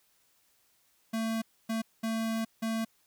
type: tone bursts at uneven times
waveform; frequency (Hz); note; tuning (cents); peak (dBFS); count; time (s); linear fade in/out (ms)
square; 224.3; A3; +34; -30; 4; 1.13-1.42 / 1.69-1.82 / 2.03-2.45 / 2.62-2.85; 10
effects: white hiss -69 dBFS RMS until 3.06 s